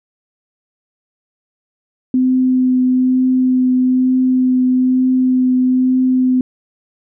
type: tone with vibrato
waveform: sine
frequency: 255.5 Hz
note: C4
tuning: 41 cents flat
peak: -10 dBFS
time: 2.14-6.41 s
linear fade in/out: 2 ms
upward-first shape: triangle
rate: 1.1 Hz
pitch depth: 12 cents each way
effects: none